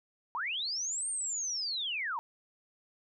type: linear two-way sweep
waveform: sine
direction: up then down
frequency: 866 to 8870 to 866 Hz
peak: -32 dBFS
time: 0.35-2.19 s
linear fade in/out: 0 ms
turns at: 1.09 s
effects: none